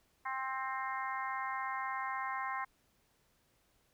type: harmonic tone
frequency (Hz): 263.7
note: C4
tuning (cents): +14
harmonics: 3 / 4 / 5 / 6 / 7 / 8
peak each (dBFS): -42 / -38 / -46 / -47 / -44 / -46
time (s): 0.25-2.65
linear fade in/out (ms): 10
effects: pink hiss -73 dBFS RMS until 3.93 s